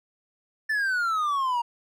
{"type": "exponential sweep", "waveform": "triangle", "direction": "down", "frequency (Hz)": [1777, 933], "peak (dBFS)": -21, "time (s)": [0.69, 1.62], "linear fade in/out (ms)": 10, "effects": []}